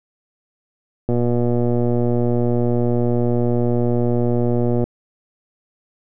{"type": "click train", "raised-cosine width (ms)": 2, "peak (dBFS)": -7, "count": 451, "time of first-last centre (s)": [1.09, 4.84], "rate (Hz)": 120, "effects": []}